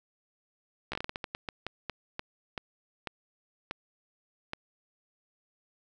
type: slowing click train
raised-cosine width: 0.3 ms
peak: -18 dBFS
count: 18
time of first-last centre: 0.92-4.534 s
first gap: 14 ms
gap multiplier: 1.29
effects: none